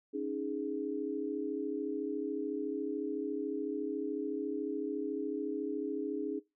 sine chord, C# suspended second, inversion none, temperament equal, 277.2 / 311.1 / 415.3 Hz, C#4 / D#4 / G#4, 0 / 0 / 0 cents, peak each -38 / -38 / -37 dBFS, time 0.13-6.4 s, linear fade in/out 20 ms, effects noise-tail reverb RT60 0.2 s tail -18 dB re dry

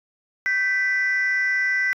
sine tone pair together, 1552 / 1984.6 Hz, G6 / B6, -18 / +8 cents, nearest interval major third, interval 426 cents, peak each -22 / -19 dBFS, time 0.46-1.93 s, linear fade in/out 0 ms, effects tanh soft clip ceiling -15 dBFS

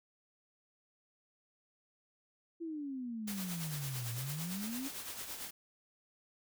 sine exponential two-way sweep, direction down then up, 340.6 to 114.6 to 283 Hz, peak -38 dBFS, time 2.6-4.89 s, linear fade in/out 20 ms, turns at 4.11 s
white noise with tremolo, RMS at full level -42 dBFS, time 3.27-5.51 s, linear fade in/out 10 ms, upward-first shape sine, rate 8.9 Hz, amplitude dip 50%
effects none

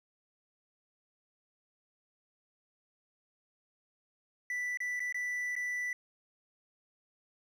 triangle tone with dropouts, 1975.5 Hz, B6, in tune, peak -31 dBFS, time 4.5-5.93 s, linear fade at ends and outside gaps 2 ms, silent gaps 4.773-4.803 / 4.995-5.002 / 5.125-5.144 / 5.554-5.563 s, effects none

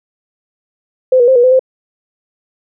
sine tone with pitch steps, 514 / 481.3 / 524 / 482.3 / 510 / 520 Hz, C5 / B4 / C5 / B4 / C5 / C5, -31 / -45 / +2 / -41 / -44 / -11 cents, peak -5 dBFS, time 1.12-1.594 s, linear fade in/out 5 ms, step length 79 ms, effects none

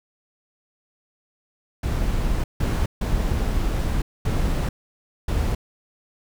brown noise bursts at uneven times, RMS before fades -22 dBFS, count 5, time 1.83-2.44 / 2.6-2.86 / 3.01-4.02 / 4.25-4.69 / 5.28-5.55 s, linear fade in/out 5 ms, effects none

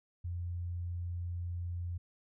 sine tone, 87.31 Hz, F2, in tune, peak -35 dBFS, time 0.24-1.98 s, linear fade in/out 10 ms, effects none

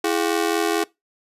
sawtooth ring-modulated tone, 374 Hz, F#4, 19 cents sharp, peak -12 dBFS, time 0.04-0.84 s, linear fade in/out 5 ms, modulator 42.2 Hz, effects noise-tail reverb RT60 0.2 s tail -22 dB re dry + resampled to 32000 Hz

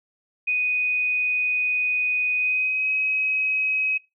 sine tone with pitch glide, 2489 to 2541 Hz, D#7 to D#7, 0 to +36 cents, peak -20 dBFS, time 0.47-3.98 s, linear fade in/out 10 ms, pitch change +36 cents, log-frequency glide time 2.36-2.9 s, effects noise-tail reverb RT60 0.2 s tail -19 dB re dry

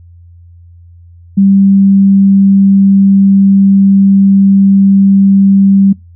sine tone, 196 Hz, G3, in tune, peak -3 dBFS, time 1.37-5.93 s, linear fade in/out 10 ms, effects noise-tail reverb RT60 0.2 s tail -24 dB re dry + added 86 Hz sine -34 dBFS peak until 6.15 s

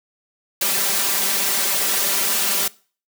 white noise with comb filter, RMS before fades -20 dBFS, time 0.61-2.68 s, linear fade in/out 5 ms, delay 5.1 ms, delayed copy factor +0.9, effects noise-tail reverb RT60 0.4 s tail -22 dB re dry + high-pass 200 Hz 12 dB/octave

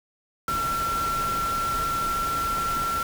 sine tone in noise, 1356 Hz, E6, 49 cents sharp, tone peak -24 dBFS, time 0.48-3.03 s, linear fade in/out 2 ms, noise pink, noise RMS -33 dBFS, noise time 0.48-3.03 s, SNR +6 dB, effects none

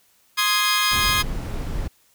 15% pulse chord, Ab major, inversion first, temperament equal, 1046.5 / 1244.5 / 1661.2 Hz, C6 / Eb6 / Ab6, 0 / 0 / 0 cents, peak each -16 dBFS, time 0.37-1.23 s, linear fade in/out 20 ms
brown noise, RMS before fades -27 dBFS, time 0.91-1.88 s, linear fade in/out 10 ms
effects white hiss -60 dBFS RMS until 2.14 s

